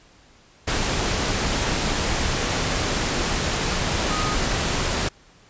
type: tone in noise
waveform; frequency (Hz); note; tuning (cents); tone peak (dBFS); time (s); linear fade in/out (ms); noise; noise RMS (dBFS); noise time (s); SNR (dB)
sine; 1244.5; D#6; 0; -27; 4.1-4.35; 10; pink; -23; 0.67-5.09; -7
effects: pink hiss -53 dBFS RMS until 5.49 s + resampled to 16000 Hz